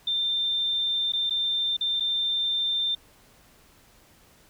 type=tone with dropouts; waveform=sine; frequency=3586 Hz; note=A7; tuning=32 cents sharp; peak=-23 dBFS; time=0.07-2.95 s; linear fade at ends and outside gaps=5 ms; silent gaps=1.122-1.134 / 1.298-1.306 / 1.768-1.809 / 1.999-2.005 s; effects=pink hiss -57 dBFS RMS until 4.49 s